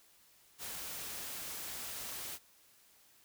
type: noise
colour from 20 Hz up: white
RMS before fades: -43 dBFS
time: 0.58-2.39 s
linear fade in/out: 50 ms
effects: white hiss -65 dBFS RMS until 3.24 s